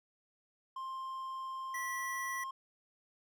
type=tone with pitch glide; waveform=triangle; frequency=1054 to 1065 Hz; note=C6 to C6; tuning=+12 to +30 cents; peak=-37 dBFS; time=0.76-2.51 s; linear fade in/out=5 ms; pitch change=+18 cents; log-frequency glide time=1.63-2.23 s
type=tone; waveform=square; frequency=1955 Hz; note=B6; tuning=18 cents flat; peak=-39 dBFS; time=1.74-2.44 s; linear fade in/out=5 ms
effects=none